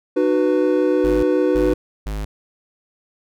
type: chord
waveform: triangle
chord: B major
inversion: first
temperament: equal with one note detuned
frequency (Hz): 303.1 / 370 / 493.9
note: D#4 / F#4 / B4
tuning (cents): -45 / 0 / 0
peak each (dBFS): -17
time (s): 0.16-1.74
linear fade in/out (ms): 10
type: tone bursts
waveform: square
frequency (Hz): 51.9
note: G#1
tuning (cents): 0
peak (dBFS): -24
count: 3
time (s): 1.04-2.25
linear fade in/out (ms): 5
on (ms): 190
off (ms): 320
effects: none